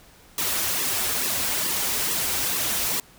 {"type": "noise with flanger", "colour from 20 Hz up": "white", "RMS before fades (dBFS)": -25, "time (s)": [0.38, 3], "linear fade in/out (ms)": 2, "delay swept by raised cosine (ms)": [1.3, 7.1], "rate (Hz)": 2.3, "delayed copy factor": -1, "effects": ["pink hiss -52 dBFS RMS until 3.18 s"]}